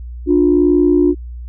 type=tone pair together; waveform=sine; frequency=293.7 / 354.9 Hz; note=D4 / F4; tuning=0 / +28 cents; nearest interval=minor third; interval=328 cents; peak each=-11 dBFS; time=0.26-1.15 s; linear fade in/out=50 ms; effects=tanh soft clip ceiling -1 dBFS + added 60 Hz sine -26 dBFS peak until 1.48 s